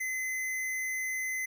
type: tone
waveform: square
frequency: 2042 Hz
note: C7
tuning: 43 cents flat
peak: -32 dBFS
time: 0-1.46 s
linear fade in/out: 10 ms
effects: none